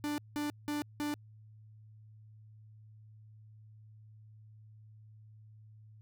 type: tone bursts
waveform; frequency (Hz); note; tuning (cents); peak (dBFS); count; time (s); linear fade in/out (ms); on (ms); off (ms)
45% pulse; 294.9; D4; +7; -33; 4; 0.04-1.14; 0; 140; 180
effects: added 108 Hz sine -53 dBFS peak until 6.01 s